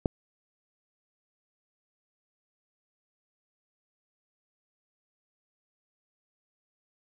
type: click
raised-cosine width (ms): 2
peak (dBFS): -11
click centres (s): 0.058
effects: none

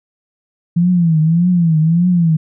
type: tone with vibrato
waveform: sine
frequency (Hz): 167.7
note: E3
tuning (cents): +30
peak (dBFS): -9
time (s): 0.76-2.37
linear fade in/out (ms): 10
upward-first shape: triangle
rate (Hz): 1.7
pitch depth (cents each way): 150
effects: none

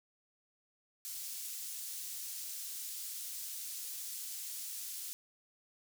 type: high-pass noise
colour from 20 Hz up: pink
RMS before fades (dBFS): -43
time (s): 1.05-5.13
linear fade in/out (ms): 0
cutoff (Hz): 6500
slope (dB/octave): 12
effects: none

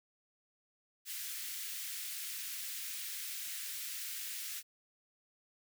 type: high-pass noise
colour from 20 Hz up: white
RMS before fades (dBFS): -42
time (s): 1.05-4.63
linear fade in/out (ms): 50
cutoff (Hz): 1700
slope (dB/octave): 24
effects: none

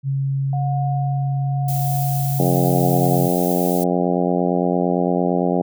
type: tone with pitch glide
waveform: sine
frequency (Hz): 136.7 to 138.77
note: C#3 to C#3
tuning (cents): -24 to +2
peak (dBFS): -18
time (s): 0.03-3.3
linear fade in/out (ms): 50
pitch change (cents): +26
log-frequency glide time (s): 2.28-2.76
type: tone with tremolo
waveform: sine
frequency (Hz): 721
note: F#5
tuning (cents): -45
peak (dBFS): -24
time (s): 0.53-3.17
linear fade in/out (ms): 2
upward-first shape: sine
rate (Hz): 0.89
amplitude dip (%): 60
type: noise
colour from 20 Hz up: violet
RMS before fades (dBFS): -29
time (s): 1.68-3.84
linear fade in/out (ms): 5
type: harmonic tone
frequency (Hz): 88.8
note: F2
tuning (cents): +29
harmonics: 2 / 3 / 4 / 5 / 6 / 7 / 8 / 9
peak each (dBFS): -21 / -23 / -24 / -25 / -26 / -26 / -27 / -28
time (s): 2.39-5.62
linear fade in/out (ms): 5
effects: none

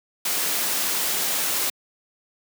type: noise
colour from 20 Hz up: white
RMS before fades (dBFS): -24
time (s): 0.25-1.7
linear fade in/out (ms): 5
effects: high-pass 200 Hz 12 dB/octave

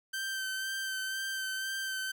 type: tone with vibrato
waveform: sawtooth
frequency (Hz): 1553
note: G6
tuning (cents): -17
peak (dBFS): -30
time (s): 0.13-2.12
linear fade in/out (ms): 10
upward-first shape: sine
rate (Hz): 2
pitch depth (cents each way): 20
effects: none

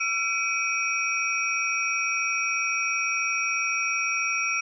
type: tone cluster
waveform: sine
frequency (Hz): 1353 / 2291 / 2514 / 5640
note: E6 / D7 / D#7 / F8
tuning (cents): +45 / -44 / +17 / +16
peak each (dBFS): -31 / -30 / -26 / -33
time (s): 0-4.61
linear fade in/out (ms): 10
effects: none

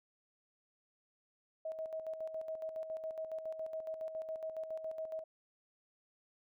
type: tone with tremolo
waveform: sine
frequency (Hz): 638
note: D#5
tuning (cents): +43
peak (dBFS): -37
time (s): 1.65-5.24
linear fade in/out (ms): 5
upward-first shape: square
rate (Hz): 7.2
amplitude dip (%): 55
effects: none

